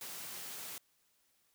white high-pass noise, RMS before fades -45 dBFS, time 0.01-0.78 s, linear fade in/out 2 ms, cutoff 100 Hz, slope 48 dB/octave, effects white hiss -74 dBFS RMS until 1.54 s

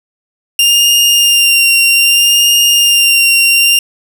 sawtooth tone with vibrato, 2794 Hz, F7, in tune, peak -3 dBFS, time 0.59-3.79 s, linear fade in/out 2 ms, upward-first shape sine, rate 0.63 Hz, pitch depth 22 cents each way, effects none

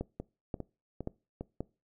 two click trains, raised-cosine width 2 ms, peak -21 / -24 dBFS, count 4 / 4, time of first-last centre 0.01-1.606 / 0.2-1.41 s, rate 1.88 / 2.48 Hz, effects noise-tail reverb RT60 0.3 s tail -22 dB re dry

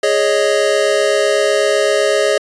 square chord, Ab suspended fourth, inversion none, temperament equal, 415.3 / 554.4 / 622.3 Hz, Ab4 / Db5 / Eb5, 0 / 0 / 0 cents, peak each -17 dBFS, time 0.03-2.38 s, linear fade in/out 5 ms, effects resampled to 22050 Hz

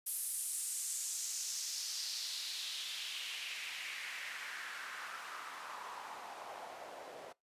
white noise with band-pass filter sweep, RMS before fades -43 dBFS, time 0.06-7.33 s, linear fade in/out 10 ms, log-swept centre 11000 to 550 Hz, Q 2.5, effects noise-tail reverb RT60 0.2 s tail -23 dB re dry + resampled to 32000 Hz

